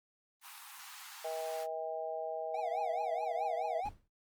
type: high-pass noise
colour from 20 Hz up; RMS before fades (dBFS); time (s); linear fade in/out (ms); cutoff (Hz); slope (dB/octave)
pink; -50; 0.41-1.67; 50; 790; 96
type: harmonic tone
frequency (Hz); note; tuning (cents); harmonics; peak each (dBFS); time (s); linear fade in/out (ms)
160.1; D#3; +50; 3 / 4 / 5; -43 / -38 / -42; 1.24-3.81; 10
type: tone with vibrato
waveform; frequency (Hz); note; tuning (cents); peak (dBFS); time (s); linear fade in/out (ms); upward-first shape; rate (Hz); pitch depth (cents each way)
triangle; 740; F#5; 0; -33; 2.54-3.89; 5; triangle; 4.7; 240
type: noise with exponential decay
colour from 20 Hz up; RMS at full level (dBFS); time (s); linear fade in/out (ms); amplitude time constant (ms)
brown; -41; 3.85-4.08; 5; 50
effects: Opus 32 kbps